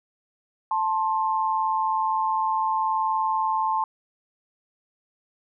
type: tone pair together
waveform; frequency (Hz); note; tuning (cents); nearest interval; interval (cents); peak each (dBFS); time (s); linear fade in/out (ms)
sine; 879 / 1058.4; A5 / C6; -2 / +20; minor third; 322; -23 / -25; 0.71-3.84; 2
effects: none